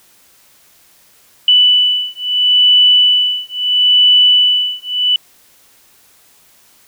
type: beating tone pair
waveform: sine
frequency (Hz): 2977 / 2977.75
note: F#7 / F#7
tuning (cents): +10 / +10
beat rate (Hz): 0.75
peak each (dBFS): -11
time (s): 1.48-5.16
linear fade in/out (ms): 2
effects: white hiss -49 dBFS RMS until 6.87 s